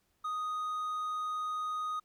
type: tone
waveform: triangle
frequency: 1244.5 Hz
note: D#6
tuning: in tune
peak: -31 dBFS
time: 0.24-2 s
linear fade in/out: 10 ms
effects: pink hiss -75 dBFS RMS until 2.04 s